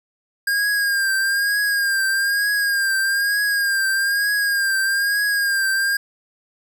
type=tone with vibrato; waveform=square; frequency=1614 Hz; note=G#6; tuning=50 cents flat; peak=-18 dBFS; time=0.47-5.97 s; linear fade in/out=5 ms; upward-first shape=triangle; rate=1.1 Hz; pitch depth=55 cents each way; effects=none